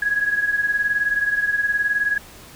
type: beating tone pair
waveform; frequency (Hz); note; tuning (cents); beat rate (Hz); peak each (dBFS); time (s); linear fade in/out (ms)
sine; 1661.2 / 1680.2; G#6 / G#6; 0 / +20; 19; -19 / -24; 0.02-2.18; 5
effects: pink hiss -43 dBFS RMS until 2.55 s